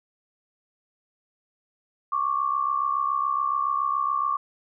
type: tone pair together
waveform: sine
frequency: 1100 / 1167.1 Hz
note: C#6 / D6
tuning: -14 / -11 cents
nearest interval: minor second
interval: 103 cents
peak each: -25 dBFS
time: 2.12-4.37 s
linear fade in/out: 5 ms
effects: none